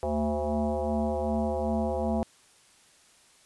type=tone with frequency modulation; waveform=sine; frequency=222.2 Hz; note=A3; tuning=17 cents sharp; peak=-25 dBFS; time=0.03-2.23 s; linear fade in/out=0 ms; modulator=149 Hz; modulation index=3.9; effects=white hiss -59 dBFS RMS until 3.45 s + resampled to 24000 Hz